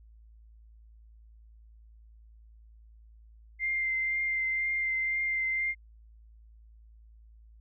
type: tone with vibrato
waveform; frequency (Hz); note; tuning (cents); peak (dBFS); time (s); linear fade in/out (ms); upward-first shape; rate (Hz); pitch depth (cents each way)
sine; 2093; C7; 0; -27; 3.59-5.75; 50; triangle; 2; 17
effects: added 55 Hz sine -52 dBFS peak until 7.6 s